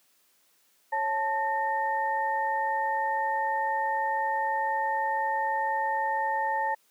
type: tone cluster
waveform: sine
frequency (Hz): 549 / 878 / 1832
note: C#5 / A5 / A#6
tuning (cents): -17 / -4 / -31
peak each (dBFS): -35 / -26 / -33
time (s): 0.92-6.75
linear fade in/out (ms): 10
effects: white hiss -66 dBFS RMS until 6.9 s + high-pass 200 Hz 12 dB/octave